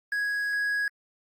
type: tone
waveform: triangle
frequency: 1661.2 Hz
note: G#6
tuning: in tune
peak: -23 dBFS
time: 0.12-0.88 s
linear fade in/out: 2 ms
effects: Opus 24 kbps